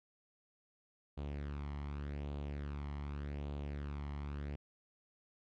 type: tone with flanger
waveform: sawtooth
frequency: 72 Hz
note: D2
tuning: 34 cents flat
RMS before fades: -42 dBFS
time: 1.17-4.56 s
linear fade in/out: 10 ms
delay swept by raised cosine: 0.27 to 0.98 ms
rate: 0.85 Hz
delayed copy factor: +0.55
effects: low-pass 3000 Hz 12 dB/octave